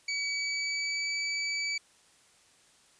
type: tone with pitch glide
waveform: 25% pulse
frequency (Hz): 2277 to 2297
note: C#7 to D7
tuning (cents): +46 to -39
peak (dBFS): -26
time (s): 0.08-1.78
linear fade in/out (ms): 5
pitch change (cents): +15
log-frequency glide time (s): 0.25-1.13
effects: white hiss -62 dBFS RMS until 2.99 s + resampled to 22050 Hz